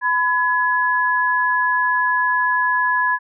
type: tone pair together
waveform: sine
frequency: 1002 / 1689.1 Hz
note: B5 / G#6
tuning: +25 / +29 cents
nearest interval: major sixth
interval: 904 cents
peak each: -18 dBFS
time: 0.01-3.19 s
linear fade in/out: 50 ms
effects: none